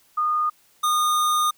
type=tone pair in turn; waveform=sine / square; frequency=1225 / 1225 Hz; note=D#6 / D#6; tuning=-27 / -27 cents; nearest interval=unison; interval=0 cents; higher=neither; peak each=-19 dBFS; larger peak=neither; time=0.17-0.5 / 0.83-1.51 s; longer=second; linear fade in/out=10 ms; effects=white hiss -59 dBFS RMS until 1.57 s